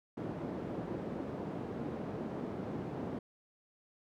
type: band-pass noise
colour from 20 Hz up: white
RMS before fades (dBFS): -40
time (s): 0.17-3.19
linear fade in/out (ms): 5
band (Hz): 130 to 370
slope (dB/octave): 12
effects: none